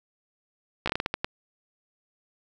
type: slowing click train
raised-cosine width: 0.3 ms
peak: -10 dBFS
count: 9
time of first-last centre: 0.86-1.245 s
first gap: 15 ms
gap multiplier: 1.32
effects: 8-bit